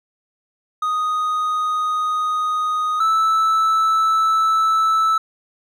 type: tone pair in turn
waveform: triangle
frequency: 1244.5 / 1313.2 Hz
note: D#6 / E6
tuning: 0 / -7 cents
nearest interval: minor second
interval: 93 cents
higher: second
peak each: -16 / -12 dBFS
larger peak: second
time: 0.82-3 / 3-5.18 s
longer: neither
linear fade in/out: 5 ms
effects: none